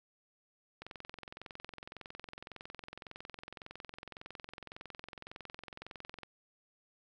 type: click train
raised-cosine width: 0.3 ms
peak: -29 dBFS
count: 119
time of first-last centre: 0.82-6.233 s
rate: 21.8 Hz
effects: none